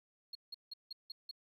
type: tone bursts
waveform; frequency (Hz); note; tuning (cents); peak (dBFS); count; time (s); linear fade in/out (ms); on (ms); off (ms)
sine; 4281; C8; +39; -40; 6; 0.33-1.312; 5; 22; 170
effects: tanh soft clip ceiling -40 dBFS + 13-bit